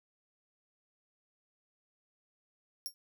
20% pulse tone with exponential decay, 5530 Hz, F8, 18 cents flat, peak -27 dBFS, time 2.86-2.94 s, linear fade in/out 0 ms, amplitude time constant 17 ms, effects none

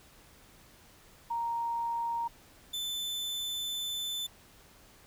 sine / 40% pulse tone pair in turn, 932.3 / 3520 Hz, A#5 / A7, 0 / 0 cents, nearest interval octave + major seventh, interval 2300 cents, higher second, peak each -30 / -32 dBFS, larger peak first, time 1.3-2.28 / 2.73-4.27 s, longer second, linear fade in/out 10 ms, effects pink hiss -58 dBFS RMS until 5.06 s

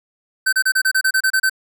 square tone bursts, 1539 Hz, G6, 32 cents flat, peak -14 dBFS, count 11, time 0.46-1.497 s, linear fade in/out 10 ms, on 67 ms, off 30 ms, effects none

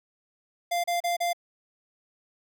square tone bursts, 695 Hz, F5, 9 cents flat, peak -25 dBFS, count 4, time 0.71-1.332 s, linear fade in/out 10 ms, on 130 ms, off 34 ms, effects none

